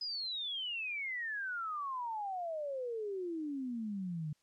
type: exponential sweep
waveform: sine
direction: down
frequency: 5060 to 146.83 Hz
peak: -36 dBFS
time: 0.01-4.33 s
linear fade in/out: 5 ms
effects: white hiss -75 dBFS RMS until 4.42 s + low-pass 8000 Hz 12 dB/octave